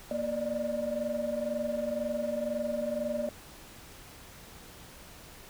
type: tone cluster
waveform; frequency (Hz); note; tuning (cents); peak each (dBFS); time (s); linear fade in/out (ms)
sine; 235.2 / 583 / 605; A#3 / D5 / D#5; +16 / -13 / -49; -35 / -33 / -32; 0.11-3.29; 2
effects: tanh soft clip ceiling -23 dBFS + pink hiss -50 dBFS RMS until 5.49 s

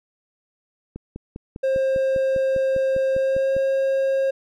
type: click train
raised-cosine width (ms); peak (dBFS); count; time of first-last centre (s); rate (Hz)
3; -20; 14; 0.96-3.565; 4.99
type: tone with pitch glide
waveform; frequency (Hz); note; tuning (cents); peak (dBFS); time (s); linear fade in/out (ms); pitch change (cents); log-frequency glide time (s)
triangle; 532 to 538.5; C5 to C5; +29 to +50; -16; 1.63-4.31; 10; +21; 3.15-3.54
effects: none

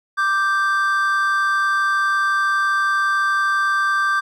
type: tone pair together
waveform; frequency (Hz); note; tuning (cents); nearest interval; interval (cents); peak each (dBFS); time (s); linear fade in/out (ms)
triangle; 1177.8 / 1568; D6 / G6; +5 / 0; perfect fourth; 495; -17; 0.17-4.21; 20
effects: none

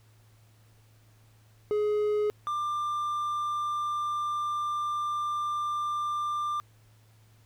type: tone pair in turn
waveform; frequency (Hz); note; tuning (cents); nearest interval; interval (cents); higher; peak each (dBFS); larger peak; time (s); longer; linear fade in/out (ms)
triangle; 420 / 1190; G#4 / D6; +19 / +22; octave + tritone; 1803; second; -22 / -26; first; 1.71-2.3 / 2.47-6.6; second; 0
effects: added 109 Hz sine -57 dBFS peak until 7.45 s + pink hiss -65 dBFS RMS until 7.45 s

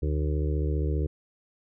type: harmonic tone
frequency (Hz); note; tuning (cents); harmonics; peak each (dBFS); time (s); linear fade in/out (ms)
75; D2; +37; 1 / 2 / 4 / 5 / 6 / 7; -25 / -32 / -36 / -36 / -37 / -44; 0.02-1.07; 10
effects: none

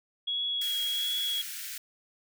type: tone with vibrato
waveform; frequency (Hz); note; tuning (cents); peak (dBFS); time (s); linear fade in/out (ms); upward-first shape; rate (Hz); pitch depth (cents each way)
sine; 3329; G#7; +3; -28; 0.27-1.42; 10; triangle; 1.4; 18
type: high-pass noise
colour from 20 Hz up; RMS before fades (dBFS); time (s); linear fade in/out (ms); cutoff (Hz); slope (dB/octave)
white; -39; 0.61-1.78; 5; 1400; 96
effects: none

